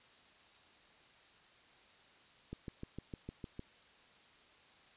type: click train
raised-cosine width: 3 ms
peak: -30 dBFS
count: 8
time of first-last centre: 2.53-3.594 s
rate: 6.58 Hz
effects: white hiss -63 dBFS RMS until 4.96 s + resampled to 8000 Hz